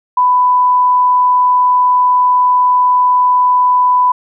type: tone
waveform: sine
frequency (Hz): 996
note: B5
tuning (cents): +14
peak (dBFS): -7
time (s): 0.17-4.12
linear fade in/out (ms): 5
effects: none